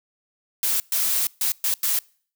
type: noise bursts at uneven times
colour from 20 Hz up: blue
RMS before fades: -22 dBFS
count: 5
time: 0.63-0.8 / 0.92-1.27 / 1.41-1.52 / 1.64-1.74 / 1.83-1.99 s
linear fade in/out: 2 ms
effects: noise-tail reverb RT60 0.5 s tail -26 dB re dry